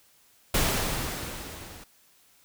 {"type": "noise with level ramp", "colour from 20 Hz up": "pink", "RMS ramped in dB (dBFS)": [-23, -46], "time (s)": [0.54, 1.84], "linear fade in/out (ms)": 5, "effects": ["white hiss -61 dBFS RMS until 2.44 s"]}